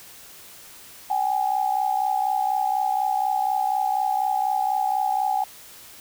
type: tone pair together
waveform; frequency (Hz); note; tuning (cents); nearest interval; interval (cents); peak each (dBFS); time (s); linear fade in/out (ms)
sine; 766.5 / 830.6; G5 / G#5; -39 / 0; minor second; 139; -23; 1.1-5.44; 5
effects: white hiss -45 dBFS RMS until 6 s